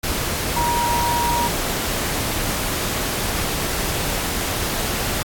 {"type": "tone in noise", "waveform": "sine", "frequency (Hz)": 950, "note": "A#5", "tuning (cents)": 33, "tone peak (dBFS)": -19, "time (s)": [0.56, 1.48], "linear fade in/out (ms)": 10, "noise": "pink", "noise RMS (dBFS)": -23, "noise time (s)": [0.03, 5.23], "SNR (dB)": 1, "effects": ["AAC 64 kbps"]}